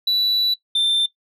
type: tone pair in turn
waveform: sine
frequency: 3951 / 3571 Hz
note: B7 / A7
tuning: 0 / +25 cents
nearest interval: major second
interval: 175 cents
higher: first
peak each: -13 dBFS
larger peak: neither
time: 0.07-0.54 / 0.75-1.06 s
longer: first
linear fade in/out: 5 ms
effects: noise-tail reverb RT60 0.1 s tail -18 dB re dry + tanh soft clip ceiling -15 dBFS